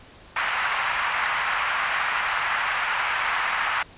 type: band-pass noise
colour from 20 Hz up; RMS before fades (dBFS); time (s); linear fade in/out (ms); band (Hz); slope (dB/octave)
pink; -25; 0.36-3.83; 5; 950 to 2500; 24
effects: pink hiss -48 dBFS RMS until 3.97 s + resampled to 8000 Hz